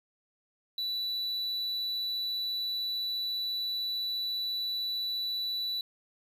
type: tone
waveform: triangle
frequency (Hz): 3957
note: B7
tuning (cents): +3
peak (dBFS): -29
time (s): 0.78-5.81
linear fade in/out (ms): 2
effects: 10-bit